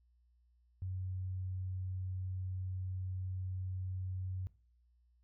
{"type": "tone", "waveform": "sine", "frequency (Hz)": 93, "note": "F#2", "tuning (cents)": 9, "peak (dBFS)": -37, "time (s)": [0.82, 4.47], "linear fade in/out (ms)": 0, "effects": ["noise-tail reverb RT60 0.4 s tail -18 dB re dry", "added 60 Hz sine -67 dBFS peak until 5.23 s"]}